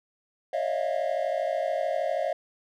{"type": "tone cluster", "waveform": "triangle", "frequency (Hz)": [550, 610, 649, 702], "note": ["C#5", "D#5", "E5", "F5"], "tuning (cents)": [-14, -34, -27, 9], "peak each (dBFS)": -29, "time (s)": [0.53, 2.33], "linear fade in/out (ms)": 5, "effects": []}